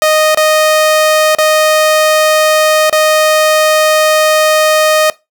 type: tone with dropouts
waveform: sawtooth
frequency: 620 Hz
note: D#5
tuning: 6 cents flat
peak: -3 dBFS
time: 0.02-5.1 s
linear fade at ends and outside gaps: 1 ms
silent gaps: 0.347-0.373 / 1.35-1.385 / 2.897-2.927 s
effects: noise-tail reverb RT60 0.2 s tail -19 dB re dry